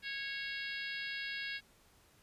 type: harmonic tone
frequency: 550 Hz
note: C#5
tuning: 14 cents flat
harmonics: 3 / 4 / 5 / 6 / 7 / 8 / 9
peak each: -42 / -44 / -46 / -48 / -49 / -50 / -51 dBFS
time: 0.02-1.61 s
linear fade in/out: 50 ms
effects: pink hiss -66 dBFS RMS until 2.22 s + resampled to 32000 Hz